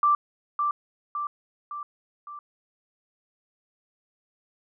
sine tone with echo, 1174.7 Hz, D6, in tune, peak -17 dBFS, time 0.03-0.15 s, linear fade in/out 2 ms, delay 560 ms, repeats 4, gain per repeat -5 dB, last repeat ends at 2.39 s, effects none

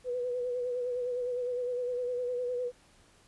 sine tone with vibrato, 493.9 Hz, B4, in tune, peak -30 dBFS, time 0.04-2.72 s, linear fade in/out 50 ms, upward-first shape sine, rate 9.8 Hz, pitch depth 37 cents each way, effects pink hiss -62 dBFS RMS until 3.27 s + resampled to 24000 Hz

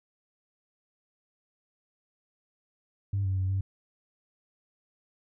sine tone with pitch steps, 99.2 / 95.2 / 94 / 96.5 Hz, G2 / F#2 / F#2 / G2, +21 / +50 / +28 / -27 cents, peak -24 dBFS, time 3.13-3.61 s, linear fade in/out 5 ms, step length 120 ms, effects tanh soft clip ceiling -22 dBFS

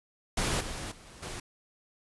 pink noise with level steps, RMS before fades -29 / -38 / -52 / -50 / -39 dBFS, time 0.37-1.4 s, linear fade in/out 5 ms, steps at 0.6 / 0.91 / 1.06 / 1.22 s, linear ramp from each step 10 ms, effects resampled to 24000 Hz

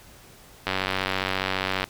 click train, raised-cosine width 0.3 ms, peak -8 dBFS, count 112, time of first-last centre 0.67-1.841 s, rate 94.8 Hz, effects pink hiss -50 dBFS RMS until 1.89 s

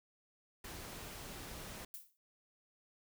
pink noise, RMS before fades -48 dBFS, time 0.64-1.85 s, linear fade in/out 5 ms
violet noise with exponential decay, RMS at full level -44 dBFS, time 1.94-2.17 s, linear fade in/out 0 ms, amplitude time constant 48 ms
effects none

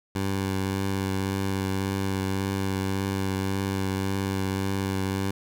15% pulse tone with vibrato, 96.6 Hz, G2, 25 cents flat, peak -19 dBFS, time 0.15-5.31 s, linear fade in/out 5 ms, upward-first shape triangle, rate 1.8 Hz, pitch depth 19 cents each way, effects none

